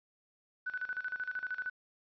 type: tone with tremolo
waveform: sine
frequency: 1497 Hz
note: F#6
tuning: 20 cents sharp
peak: -33 dBFS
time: 0.66-1.7 s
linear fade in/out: 10 ms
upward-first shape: square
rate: 13 Hz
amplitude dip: 80%
effects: resampled to 11025 Hz + 11-bit